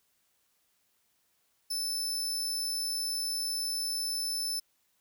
sawtooth tone, 5274 Hz, E8, in tune, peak -28 dBFS, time 1.7-4.6 s, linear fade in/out 10 ms, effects white hiss -73 dBFS RMS until 5 s

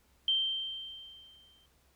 sine tone with exponential decay, 3136 Hz, G7, in tune, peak -24 dBFS, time 0.28-1.66 s, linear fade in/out 2 ms, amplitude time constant 300 ms, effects added 66 Hz sine -69 dBFS peak until 1.95 s + pink hiss -69 dBFS RMS until 1.95 s

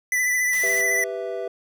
square tone with vibrato, 1991 Hz, B6, 14 cents sharp, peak -20 dBFS, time 0.12-1.04 s, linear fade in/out 2 ms, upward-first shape sine, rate 14 Hz, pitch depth 27 cents each way
white noise, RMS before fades -37 dBFS, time 0.53-0.81 s, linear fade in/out 0 ms
triangle chord, E minor, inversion first, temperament equal, 392 / 493.9 / 659.3 Hz, G4 / B4 / E5, 0 / 0 / 0 cents, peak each -29 dBFS, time 0.63-1.48 s, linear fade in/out 5 ms
effects none

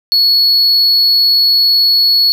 triangle tone, 4379 Hz, C#8, 22 cents flat, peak -6 dBFS, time 0.12-2.32 s, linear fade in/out 0 ms, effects none

